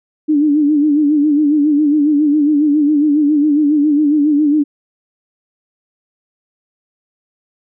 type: tone with vibrato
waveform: sine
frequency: 296.5 Hz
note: D4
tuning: 17 cents sharp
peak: -9 dBFS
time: 0.28-4.64 s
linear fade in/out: 20 ms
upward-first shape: sine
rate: 7.3 Hz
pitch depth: 73 cents each way
effects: none